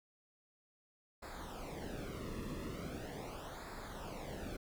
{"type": "noise with flanger", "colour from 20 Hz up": "brown", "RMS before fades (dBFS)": -45, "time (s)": [1.22, 4.57], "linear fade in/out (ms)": 10, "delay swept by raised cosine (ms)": [0.33, 1.33], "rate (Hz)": 0.4, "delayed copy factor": -0.8, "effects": []}